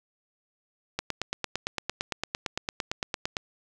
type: click train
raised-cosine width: 0.2 ms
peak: -11 dBFS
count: 22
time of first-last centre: 0.99-3.368 s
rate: 8.83 Hz
effects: none